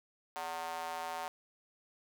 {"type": "tone with high-pass filter", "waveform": "square", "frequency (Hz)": 82.8, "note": "E2", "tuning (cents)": 8, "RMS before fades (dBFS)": -40, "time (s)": [0.36, 1.28], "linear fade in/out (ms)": 0, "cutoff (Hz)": 800, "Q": 3.4, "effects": []}